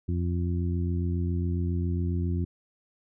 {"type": "harmonic tone", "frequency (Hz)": 87.31, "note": "F2", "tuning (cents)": 0, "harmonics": [1, 2, 3, 4], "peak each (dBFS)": [-26, -32, -36, -38], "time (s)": [0.08, 2.45], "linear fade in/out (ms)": 10, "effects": []}